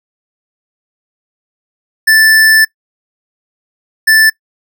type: tone bursts at uneven times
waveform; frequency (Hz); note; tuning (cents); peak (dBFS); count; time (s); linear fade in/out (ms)
square; 1760; A6; 0; -5; 2; 2.07-2.65 / 4.07-4.3; 10
effects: noise-tail reverb RT60 0.1 s tail -22 dB re dry